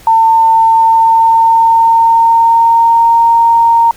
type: tone with pitch glide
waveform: sine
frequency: 901 to 925.3 Hz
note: A5 to A#5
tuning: +41 to -13 cents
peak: -4 dBFS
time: 0.07-3.91 s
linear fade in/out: 2 ms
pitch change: +46 cents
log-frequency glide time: 0.67-3.18 s
effects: pink hiss -38 dBFS RMS until 3.96 s